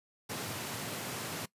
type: high-pass noise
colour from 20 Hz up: pink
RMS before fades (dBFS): -39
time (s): 0.29-1.46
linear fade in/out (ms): 10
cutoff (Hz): 100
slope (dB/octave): 48
effects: noise-tail reverb RT60 0.1 s tail -20 dB re dry + resampled to 32000 Hz